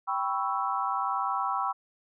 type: chord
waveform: sine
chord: C# half-diminished seventh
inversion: second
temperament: equal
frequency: 784 / 987.8 / 1108.7 / 1318.5 Hz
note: G5 / B5 / C#6 / E6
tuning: 0 / 0 / 0 / 0 cents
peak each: -32 dBFS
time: 0.07-1.73 s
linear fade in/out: 20 ms
effects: none